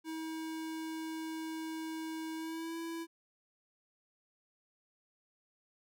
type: tone with pitch glide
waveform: square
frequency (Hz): 320 to 331.3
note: D#4 to E4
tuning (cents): +49 to +9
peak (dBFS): -39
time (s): 0.04-3.07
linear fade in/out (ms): 50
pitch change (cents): +60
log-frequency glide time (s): 2.36-2.77
effects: none